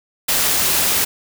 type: noise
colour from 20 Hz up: white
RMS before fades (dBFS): -17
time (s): 0.28-1.05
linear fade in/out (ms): 10
effects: none